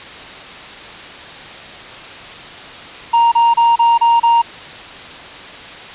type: tone bursts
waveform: triangle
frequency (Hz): 932.3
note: A#5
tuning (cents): 0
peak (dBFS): -6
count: 6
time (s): 3.13-4.42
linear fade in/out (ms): 10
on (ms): 190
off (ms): 30
effects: white hiss -32 dBFS RMS until 5.94 s + resampled to 8000 Hz